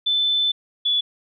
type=tone pair in turn; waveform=sine; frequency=3520 / 3434 Hz; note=A7 / A7; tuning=0 / -43 cents; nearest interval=unison; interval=43 cents; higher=first; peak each=-17 dBFS; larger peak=neither; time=0.06-0.52 / 0.85-1.01 s; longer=first; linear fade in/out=10 ms; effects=none